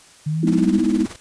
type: exponential sweep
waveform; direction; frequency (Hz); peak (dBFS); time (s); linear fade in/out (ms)
sine; up; 149.5 to 207.7; -19; 0.26-0.84; 10
type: chord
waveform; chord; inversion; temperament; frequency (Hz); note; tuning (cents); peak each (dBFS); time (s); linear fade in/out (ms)
sine; E major seventh; first; equal with one note detuned; 207.7 / 246.9 / 311.1 / 326.6; G#3 / B3 / D#4 / E4; 0 / 0 / 0 / -16; -21; 0.43-1.06; 5
type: noise with tremolo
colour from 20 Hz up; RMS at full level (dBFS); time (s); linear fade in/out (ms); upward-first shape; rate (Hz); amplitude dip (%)
pink; -33; 0.47-1.16; 2; triangle; 19; 80
effects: white hiss -48 dBFS RMS until 1.2 s + resampled to 22050 Hz